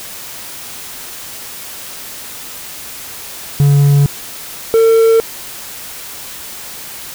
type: tone pair in turn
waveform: triangle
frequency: 142.3 / 451.8 Hz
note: C#3 / A4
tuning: +46 / +46 cents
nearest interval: octave + minor sixth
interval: 2000 cents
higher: second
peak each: -4 dBFS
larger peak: neither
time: 3.6-4.06 / 4.74-5.2 s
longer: neither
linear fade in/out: 0 ms
effects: white hiss -29 dBFS RMS until 7.14 s